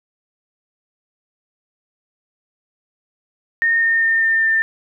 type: tone with pitch steps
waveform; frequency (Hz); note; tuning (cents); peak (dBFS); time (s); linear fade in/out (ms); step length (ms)
sine; 1836 / 1825.4 / 1814.9 / 1804.5 / 1794.1; A#6 / A#6 / A#6 / A6 / A6; -27 / -37 / -47 / +43 / +33; -13; 3.62-4.62; 0; 200
effects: none